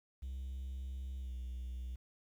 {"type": "tone with pitch glide", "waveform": "triangle", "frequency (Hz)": [65.4, 62.09], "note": ["C2", "B1"], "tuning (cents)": [0, 10], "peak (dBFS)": -37, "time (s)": [0.22, 1.96], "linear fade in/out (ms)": 10, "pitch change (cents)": -90, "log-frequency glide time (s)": [1.19, 1.34], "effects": ["tanh soft clip ceiling -34 dBFS", "11-bit"]}